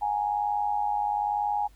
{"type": "tone with amplitude modulation", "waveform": "sine", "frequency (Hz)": 830, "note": "G#5", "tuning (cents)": -1, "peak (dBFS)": -21, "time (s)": [0.01, 1.68], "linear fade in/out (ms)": 20, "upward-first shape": "sine", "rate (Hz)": 101, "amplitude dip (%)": 70, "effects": ["added 50 Hz sine -52 dBFS peak until 1.75 s", "pink hiss -63 dBFS RMS until 1.75 s"]}